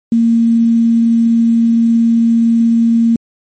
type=tone with quantisation; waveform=sine; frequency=230.4 Hz; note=A#3; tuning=20 cents flat; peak=-7 dBFS; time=0.12-3.16 s; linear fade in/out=2 ms; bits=6; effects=MP3 32 kbps